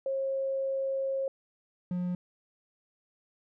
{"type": "tone pair in turn", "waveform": ["sine", "triangle"], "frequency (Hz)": [539, 178.83], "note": ["C#5", "F3"], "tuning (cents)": [-49, 41], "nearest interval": "octave + perfect fifth", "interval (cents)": 1910, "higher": "first", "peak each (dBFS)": [-28, -27], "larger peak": "second", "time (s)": [[0.06, 1.28], [1.91, 2.15]], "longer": "first", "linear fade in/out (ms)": 2, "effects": []}